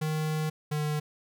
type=tone pair in turn; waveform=square; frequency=155.3 / 150.62 Hz; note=D#3 / D3; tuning=-3 / +44 cents; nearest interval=minor second; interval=53 cents; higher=first; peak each=-28 dBFS; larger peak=neither; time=0.01-0.5 / 0.71-1 s; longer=first; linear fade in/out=10 ms; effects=none